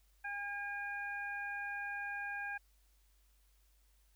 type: harmonic tone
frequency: 810 Hz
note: G#5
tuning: 43 cents flat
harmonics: 1 / 2 / 3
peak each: -45 / -40 / -47 dBFS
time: 0.24-2.58 s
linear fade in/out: 10 ms
effects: added 50 Hz sine -67 dBFS peak until 4.15 s + white hiss -75 dBFS RMS until 4.15 s